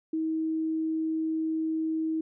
sine tone, 318.9 Hz, D#4, 43 cents sharp, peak -26 dBFS, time 0.13-2.21 s, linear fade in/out 5 ms, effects none

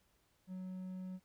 triangle tone, 185.4 Hz, F#3, 4 cents sharp, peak -40 dBFS, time 0.47-1.2 s, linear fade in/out 50 ms, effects pink hiss -75 dBFS RMS until 1.24 s

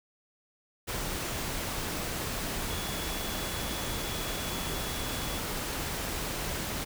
sine tone in noise, 3394 Hz, G#7, 37 cents sharp, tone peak -43 dBFS, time 2.69-5.4 s, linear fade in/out 20 ms, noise pink, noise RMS -34 dBFS, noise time 0.87-6.85 s, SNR -12 dB, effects none

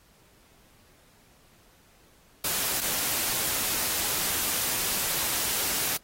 white noise with dropouts, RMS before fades -28 dBFS, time 2.44-5.97 s, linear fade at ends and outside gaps 5 ms, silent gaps 2.806-2.814 s, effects pink hiss -60 dBFS RMS until 6.03 s + AAC 48 kbps

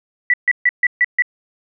sine tone bursts, 1962 Hz, B6, 12 cents flat, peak -10 dBFS, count 6, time 0.3-1.222 s, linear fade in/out 2 ms, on 37 ms, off 140 ms, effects none

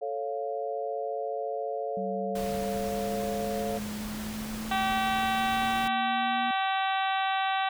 sine chord, A augmented, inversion none, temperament equal, 440 / 554.4 / 698.5 Hz, A4 / C#5 / E#5, 0 / 0 / 0 cents, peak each -34 dBFS, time 0.01-3.79 s, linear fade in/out 20 ms
sine exponential sweep, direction up, 192 to 239.3 Hz, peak -34 dBFS, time 1.97-6.51 s, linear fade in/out 2 ms
pink noise, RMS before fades -40 dBFS, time 2.35-5.88 s, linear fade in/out 5 ms
harmonic tone, 384.7 Hz, G4, 33 cents flat, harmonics 2 / 3 / 4 / 5 / 6 / 7 / 8 / 9 / 10, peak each -27 / -34 / -35 / -38 / -41 / -38 / -42 / -41 / -41 dBFS, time 4.71-7.69 s, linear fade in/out 5 ms
effects none

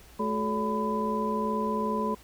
sine tone cluster, 215.9 / 367.9 / 430.4 / 569 / 1001 Hz, A3 / F#4 / A4 / C#5 / B5, -33 / -10 / -38 / +45 / +23 cents, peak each -30 / -39 / -32 / -37 / -30 dBFS, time 0.19-2.15 s, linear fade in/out 10 ms, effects added 58 Hz sine -54 dBFS peak until 2.23 s + pink hiss -54 dBFS RMS until 2.23 s

